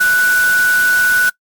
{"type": "tone in noise", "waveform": "sine", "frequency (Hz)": 1482, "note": "F#6", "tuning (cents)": 2, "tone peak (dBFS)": -9, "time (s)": [0, 1.3], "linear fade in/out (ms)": 10, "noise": "white", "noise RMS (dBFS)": -23, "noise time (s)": [0, 1.3], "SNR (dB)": 11, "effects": ["noise-tail reverb RT60 0.1 s tail -22 dB re dry", "MP3 96 kbps"]}